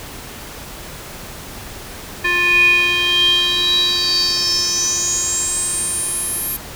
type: tone with band-pass filter sweep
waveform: square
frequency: 352.7 Hz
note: F4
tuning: 17 cents sharp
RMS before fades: -17 dBFS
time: 2.24-6.57 s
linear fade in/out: 10 ms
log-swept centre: 2100 to 12000 Hz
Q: 9.4
effects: pink hiss -33 dBFS RMS until 6.75 s